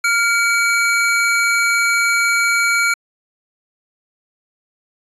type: tone pair together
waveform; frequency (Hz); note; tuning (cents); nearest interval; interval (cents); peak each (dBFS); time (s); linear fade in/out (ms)
square; 1401.8 / 2276; F6 / C#7; +6 / +45; minor sixth; 839; -17; 0.04-2.94; 5
effects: resampled to 24000 Hz